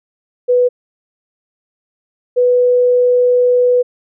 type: tone pair in turn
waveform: sine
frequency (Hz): 493.9 / 493.9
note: B4 / B4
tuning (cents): 0 / 0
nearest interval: unison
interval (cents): 0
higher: neither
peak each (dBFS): -8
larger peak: neither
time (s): 0.48-0.69 / 2.36-3.83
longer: second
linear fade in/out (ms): 20
effects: none